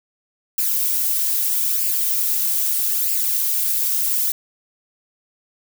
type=noise with flanger; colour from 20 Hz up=violet; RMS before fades=-20 dBFS; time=0.58-4.32 s; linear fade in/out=2 ms; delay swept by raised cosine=0.4 to 3.8 ms; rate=0.79 Hz; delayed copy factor=+0.55; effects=none